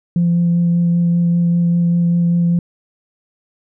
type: tone with vibrato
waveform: sine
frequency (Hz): 171.9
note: F3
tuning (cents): -27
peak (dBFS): -10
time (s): 0.16-2.59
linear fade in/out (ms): 2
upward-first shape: sine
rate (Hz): 5.1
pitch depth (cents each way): 10
effects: tanh soft clip ceiling -8 dBFS